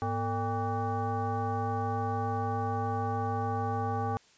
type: tone with frequency modulation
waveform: sine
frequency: 451.7 Hz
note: A4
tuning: 45 cents sharp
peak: -28 dBFS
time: 0.02-4.17 s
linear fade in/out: 0 ms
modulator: 348 Hz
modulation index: 1.8
effects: white hiss -61 dBFS RMS until 4.37 s + resampled to 16000 Hz